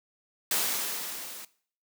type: noise with level ramp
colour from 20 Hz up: white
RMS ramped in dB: -26 to -43 dBFS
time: 0.51-1.45 s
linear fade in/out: 2 ms
effects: noise-tail reverb RT60 0.5 s tail -19 dB re dry + high-pass 200 Hz 12 dB/octave